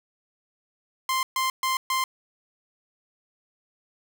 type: tone bursts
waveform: sawtooth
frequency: 1046.5 Hz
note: C6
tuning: in tune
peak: -19 dBFS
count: 4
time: 1.09-2.04 s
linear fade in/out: 2 ms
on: 140 ms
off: 130 ms
effects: none